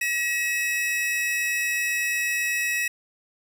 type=tone pair together; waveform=45% pulse; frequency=1913 / 2580 Hz; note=A#6 / E7; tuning=+44 / -38 cents; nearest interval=perfect fourth; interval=518 cents; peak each=-26 dBFS; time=0.01-2.88 s; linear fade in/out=5 ms; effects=none